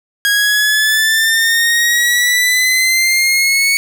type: exponential sweep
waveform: sawtooth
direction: up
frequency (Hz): 1640 to 2227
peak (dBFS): -7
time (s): 0.25-3.77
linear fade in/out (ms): 0
effects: none